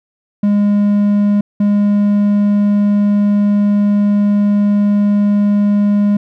triangle tone pair in turn, 204.9 / 204.9 Hz, G#3 / G#3, -23 / -23 cents, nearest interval unison, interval 0 cents, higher neither, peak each -7 dBFS, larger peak neither, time 0.43-1.41 / 1.6-6.17 s, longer second, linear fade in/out 5 ms, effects none

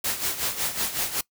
white noise with tremolo, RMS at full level -25 dBFS, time 0.04-1.21 s, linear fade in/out 5 ms, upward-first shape sine, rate 5.4 Hz, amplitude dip 70%, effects noise-tail reverb RT60 0.1 s tail -22 dB re dry

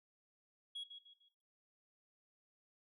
sine tone with echo, 3322 Hz, G#7, in tune, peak -40 dBFS, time 0.75-0.84 s, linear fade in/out 10 ms, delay 150 ms, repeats 3, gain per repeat -9 dB, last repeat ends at 1.29 s, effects noise-tail reverb RT60 0.6 s tail -18 dB re dry + tanh soft clip ceiling -41 dBFS

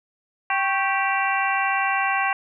harmonic tone with a mistuned harmonic, 390.8 Hz, G4, 5 cents flat, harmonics 2 / 3 / 4 / 5 / 6 / 7, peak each -24 / -26 / -27 / -28 / -29 / -29 dBFS, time 0.5-2.33 s, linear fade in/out 2 ms, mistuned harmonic 3, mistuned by -100 cents, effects none

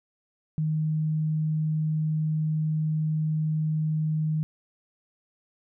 sine tone, 155.56 Hz, D#3, in tune, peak -23 dBFS, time 0.58-4.43 s, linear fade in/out 0 ms, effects none

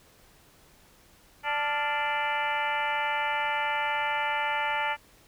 harmonic tone with a mistuned harmonic, 293.7 Hz, D4, in tune, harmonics 2 / 3 / 4 / 5 / 6 / 7 / 8 / 9 / 10, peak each -38 / -29 / -41 / -34 / -34 / -36 / -35 / -43 / -39 dBFS, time 1.43-4.97 s, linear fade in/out 50 ms, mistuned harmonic 5, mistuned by -91 cents, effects pink hiss -58 dBFS RMS until 5.27 s

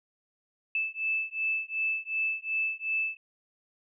sine beating tone pair, 2627 / 2629.7 Hz, E7 / E7, -7 / -5 cents, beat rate 2.7 Hz, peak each -31 dBFS, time 0.75-3.17 s, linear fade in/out 2 ms, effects none

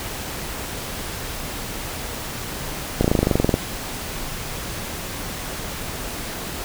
slowing click train, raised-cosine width 2 ms, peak -3 dBFS, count 14, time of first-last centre 3.01-3.541 s, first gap 34 ms, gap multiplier 1.03, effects pink hiss -30 dBFS RMS until 6.64 s

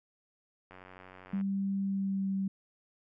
click train, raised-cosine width 0.5 ms, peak -35 dBFS, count 66, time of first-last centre 0.71-1.411 s, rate 92.7 Hz
sine tone with pitch glide, 196 to 193.75 Hz, G3 to G3, 0 to -20 cents, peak -29 dBFS, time 1.33-2.48 s, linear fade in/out 5 ms, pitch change -20 cents, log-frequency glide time 1.82-2.29 s
effects none

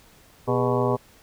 harmonic tone with a mistuned harmonic, 123.4 Hz, B2, 1 cent flat, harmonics 1 / 2 / 3 / 4 / 5 / 6 / 7 / 8 / 9, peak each -26 / -28 / -25 / -27 / -29 / -34 / -32 / -31 / -32 dBFS, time 0.47-0.97 s, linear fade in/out 20 ms, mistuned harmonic 3, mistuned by +150 cents, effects pink hiss -54 dBFS RMS until 1.22 s

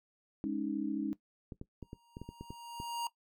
sine chord, Ab suspended fourth, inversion none, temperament equal, 207.7 / 277.2 / 311.1 Hz, Ab3 / Db4 / Eb4, 0 / 0 / 0 cents, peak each -38 / -36 / -36 dBFS, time 0.44-1.13 s, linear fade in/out 0 ms
clicks, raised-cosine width 3 ms, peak -30 dBFS, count 10, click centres 1.522 / 1.614 / 1.827 / 1.931 / 2.169 / 2.216 / 2.29 / 2.41 / 2.505 / 2.801 s
square tone with exponential growth, 941 Hz, A#5, 16 cents sharp, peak -33 dBFS, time 1.82-3.07 s, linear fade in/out 2 ms, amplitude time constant 270 ms
effects noise-tail reverb RT60 0.1 s tail -17 dB re dry

